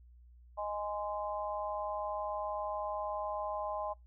harmonic tone, 207.4 Hz, G#3, 2 cents flat, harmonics 3 / 4 / 5, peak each -38 / -39 / -40 dBFS, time 0.57-3.94 s, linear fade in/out 20 ms, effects noise-tail reverb RT60 0.2 s tail -23 dB re dry + added 60 Hz sine -55 dBFS peak until 4.06 s

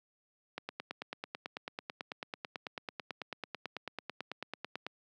click train, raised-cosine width 0.3 ms, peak -22 dBFS, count 40, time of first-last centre 0.58-4.866 s, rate 9.1 Hz, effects high-pass 200 Hz 12 dB/octave

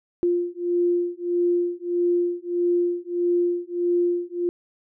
sine beating tone pair, 349.2 / 350.8 Hz, F4 / F4, 0 / +8 cents, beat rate 1.6 Hz, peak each -23 dBFS, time 0.23-4.49 s, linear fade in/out 0 ms, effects none

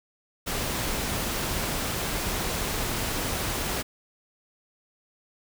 pink noise, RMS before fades -29 dBFS, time 0.46-3.83 s, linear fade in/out 20 ms, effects none

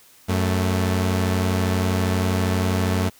sawtooth tone pair together, 92.5 / 220 Hz, F#2 / A3, 0 / 0 cents, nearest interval octave + minor third, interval 1500 cents, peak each -16 / -21 dBFS, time 0.28-3.1 s, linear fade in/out 20 ms, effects white hiss -52 dBFS RMS until 3.19 s

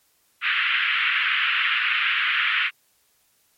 white band-pass noise, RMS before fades -22 dBFS, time 0.41-2.71 s, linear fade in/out 50 ms, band 1300 to 3000 Hz, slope 48 dB/octave, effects white hiss -64 dBFS RMS until 3.57 s + MP3 64 kbps

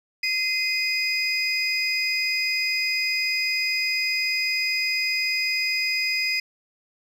triangle tone cluster, 2067 / 2492 / 4970 Hz, C7 / D#7 / D#8, -22 / +2 / -3 cents, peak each -25 dBFS, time 0.23-6.4 s, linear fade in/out 5 ms, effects none

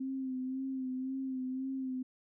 sine tone with vibrato, 261.6 Hz, C4, in tune, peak -34 dBFS, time 0-2.03 s, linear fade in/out 10 ms, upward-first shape sine, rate 1.9 Hz, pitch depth 36 cents each way, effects none

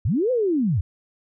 sine linear two-way sweep, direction up then down, 72.5 to 523.3 to 72.5 Hz, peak -18 dBFS, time 0.05-0.81 s, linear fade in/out 5 ms, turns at 0.31 s, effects none

